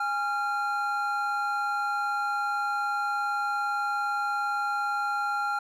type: tone pair together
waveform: triangle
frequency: 821.7 / 1382 Hz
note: G#5 / F6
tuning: -19 / -19 cents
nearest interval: major sixth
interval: 900 cents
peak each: -28 / -26 dBFS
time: 0-5.59 s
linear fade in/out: 5 ms
effects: none